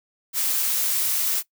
blue noise, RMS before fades -23 dBFS, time 0.33-1.43 s, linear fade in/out 50 ms, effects noise-tail reverb RT60 0.1 s tail -19 dB re dry

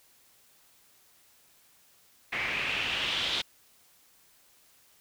white noise with low-pass filter sweep, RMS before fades -31 dBFS, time 2.32-3.42 s, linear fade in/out 10 ms, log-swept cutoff 2200 to 3600 Hz, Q 4.3, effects white hiss -62 dBFS RMS until 5 s

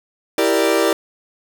40% pulse chord, E half-diminished seventh, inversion none, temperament equal, 329.6 / 392 / 466.2 / 587.3 Hz, E4 / G4 / Bb4 / D5, 0 / 0 / 0 / 0 cents, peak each -19 dBFS, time 0.38-0.93 s, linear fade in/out 2 ms, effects none

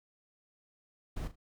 brown noise with echo, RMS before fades -37 dBFS, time 1.16-1.28 s, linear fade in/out 10 ms, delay 39 ms, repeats 2, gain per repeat -12 dB, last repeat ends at 1.358 s, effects none

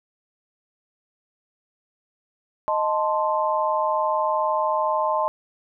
sine chord, A diminished, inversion second, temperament equal, 622.3 / 880 / 1046.5 Hz, Eb5 / A5 / C6, 0 / 0 / 0 cents, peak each -24 dBFS, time 2.68-5.28 s, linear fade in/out 0 ms, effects none

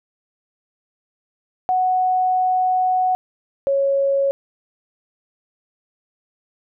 sine tone pair in turn, 740 / 551.8 Hz, F#5 / C#5, 0 / -8 cents, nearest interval perfect fourth, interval 508 cents, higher first, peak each -15 dBFS, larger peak neither, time 1.69-3.15 / 3.67-4.31 s, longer first, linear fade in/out 0 ms, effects none

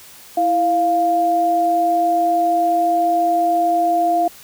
sine tone pair together, 330.2 / 698.5 Hz, E4 / F5, +3 / 0 cents, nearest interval octave + minor second, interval 1297 cents, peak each -22 / -14 dBFS, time 0.37-4.28 s, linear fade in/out 5 ms, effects white hiss -42 dBFS RMS until 4.43 s

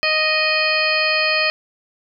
harmonic tone, 622.3 Hz, D#5, in tune, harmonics 1 / 2 / 3 / 4 / 5 / 7 / 8, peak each -23 / -26 / -23 / -19 / -28 / -23 / -27 dBFS, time 0.03-1.5 s, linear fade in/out 0 ms, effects none

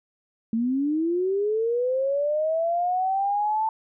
sine linear sweep, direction up, 220 to 889 Hz, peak -21 dBFS, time 0.53-3.69 s, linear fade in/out 2 ms, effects none

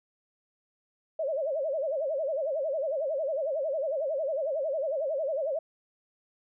sine tone with vibrato, 588 Hz, D5, 2 cents sharp, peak -27 dBFS, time 1.19-5.59 s, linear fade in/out 5 ms, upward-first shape sine, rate 11 Hz, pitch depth 190 cents each way, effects none

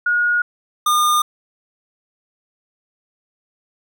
sine / square tone pair in turn, 1442 / 1212.6 Hz, F#6 / D#6, -45 / -45 cents, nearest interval minor third, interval 300 cents, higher first, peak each -14 dBFS, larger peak neither, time 0.06-0.42 / 0.86-1.22 s, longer neither, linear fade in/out 5 ms, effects none

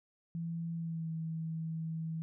sine tone with pitch glide, 166.8 to 161.68 Hz, E3 to E3, +21 to -33 cents, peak -35 dBFS, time 0.35-2.22 s, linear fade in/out 0 ms, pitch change -54 cents, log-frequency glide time 0.75-1.1 s, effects none

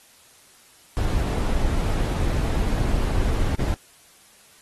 brown noise with dropouts, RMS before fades -22 dBFS, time 0.97-3.74 s, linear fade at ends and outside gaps 0 ms, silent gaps 3.55-3.594 s, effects white hiss -53 dBFS RMS until 4.61 s + AAC 32 kbps

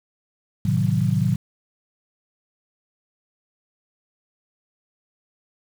sine chord, A diminished seventh, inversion none, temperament equal, 110 / 130.81 / 155.56 / 185 Hz, A2 / C3 / Eb3 / Gb3, 0 / 0 / 0 / 0 cents, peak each -23 dBFS, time 0.65-1.36 s, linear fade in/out 5 ms, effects 7-bit

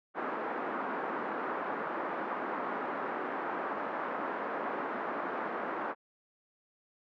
white band-pass noise, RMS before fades -36 dBFS, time 0.14-5.95 s, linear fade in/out 50 ms, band 230 to 1400 Hz, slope 24 dB/octave, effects none

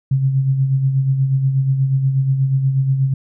sine tone with tremolo, 134.5 Hz, C3, 48 cents sharp, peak -11 dBFS, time 0.11-3.14 s, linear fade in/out 5 ms, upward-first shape sine, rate 8.3 Hz, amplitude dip 50%, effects none

